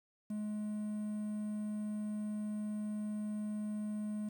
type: tone with quantisation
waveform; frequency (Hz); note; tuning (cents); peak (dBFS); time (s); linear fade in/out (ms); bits
triangle; 211.3; G#3; +30; -34; 0.3-4.29; 5; 10
effects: none